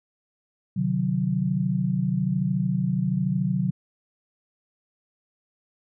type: chord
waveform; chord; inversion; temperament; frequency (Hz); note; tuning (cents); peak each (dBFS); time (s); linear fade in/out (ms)
sine; C diminished; none; equal with one note detuned; 130.81 / 151.92 / 185; C3 / Eb3 / Gb3; 0 / -41 / 0; -27 / -27 / -24; 0.76-3.71; 10
effects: none